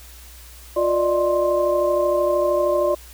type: tone cluster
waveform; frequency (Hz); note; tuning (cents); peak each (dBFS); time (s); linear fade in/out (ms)
sine; 353.8 / 590 / 623 / 1052; F4 / D5 / D#5 / C6; +23 / +8 / +2 / +9; -23 / -18 / -27 / -26; 0.76-2.95; 10
effects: added 60 Hz sine -42 dBFS peak until 3.13 s + white hiss -45 dBFS RMS until 3.13 s